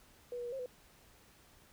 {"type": "tone with pitch steps", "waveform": "sine", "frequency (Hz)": [488, 482.6, 479.9, 535, 498.6], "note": ["B4", "B4", "B4", "C5", "B4"], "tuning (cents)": [-21, -40, -50, 38, 16], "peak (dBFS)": -38, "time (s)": [0.32, 0.66], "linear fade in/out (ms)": 2, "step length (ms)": 68, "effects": ["pink hiss -63 dBFS RMS until 1.72 s"]}